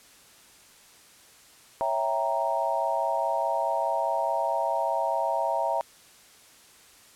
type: chord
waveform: sine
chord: C# diminished seventh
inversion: none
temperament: equal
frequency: 554.4 / 659.3 / 784 / 932.3 Hz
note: C#5 / E5 / G5 / Bb5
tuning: 0 / 0 / 0 / 0 cents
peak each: -32 / -28 / -31 / -28 dBFS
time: 1.81-5.81 s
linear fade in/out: 0 ms
effects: white hiss -54 dBFS RMS until 7.15 s + low-pass 11000 Hz 12 dB/octave